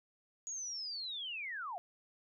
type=linear sweep; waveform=sine; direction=down; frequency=6800 to 659 Hz; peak=-39 dBFS; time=0.47-1.78 s; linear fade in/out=0 ms; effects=none